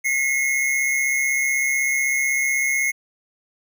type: tone pair together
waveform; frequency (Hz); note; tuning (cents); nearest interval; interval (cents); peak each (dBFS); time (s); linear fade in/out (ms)
square; 2027 / 2163; B6 / C#7; +45 / -43; minor second; 112; -27 / -20; 0.04-2.92; 20
effects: none